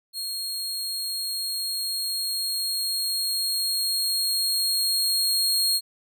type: tone with level ramp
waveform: sawtooth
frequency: 4262 Hz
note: C8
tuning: 31 cents sharp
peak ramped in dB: -26 to -17 dBFS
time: 0.13-5.81 s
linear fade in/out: 50 ms
effects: none